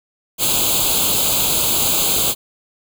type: noise with comb filter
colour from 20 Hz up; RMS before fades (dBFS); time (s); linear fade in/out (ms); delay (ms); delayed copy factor
white; -17; 0.38-2.35; 50; 0.27; +0.95
effects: none